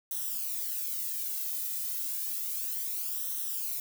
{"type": "noise with flanger", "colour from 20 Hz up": "violet", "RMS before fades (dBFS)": -34, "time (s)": [0.11, 3.8], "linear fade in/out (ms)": 2, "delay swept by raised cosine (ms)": [0.42, 1.82], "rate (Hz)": 0.31, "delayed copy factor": -0.75, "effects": []}